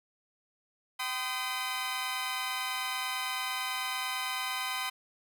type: tone cluster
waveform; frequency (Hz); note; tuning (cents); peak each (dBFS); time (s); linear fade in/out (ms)
15% pulse; 773 / 1021 / 1241; G5 / C6 / D#6; -24 / -43 / -5; -32 / -28 / -32; 0.99-4.9; 10
effects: none